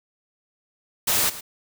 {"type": "noise with echo", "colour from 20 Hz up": "white", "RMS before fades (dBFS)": -21, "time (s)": [1.07, 1.3], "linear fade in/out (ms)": 10, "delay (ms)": 110, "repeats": 1, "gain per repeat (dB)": -15, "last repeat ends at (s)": 1.41, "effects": []}